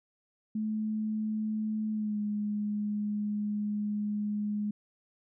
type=tone with pitch glide; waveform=sine; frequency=215.9 to 208.5 Hz; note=A3 to G#3; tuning=-33 to +7 cents; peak=-29 dBFS; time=0.55-4.71 s; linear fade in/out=5 ms; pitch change=-60 cents; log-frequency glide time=1.92-2.19 s; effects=none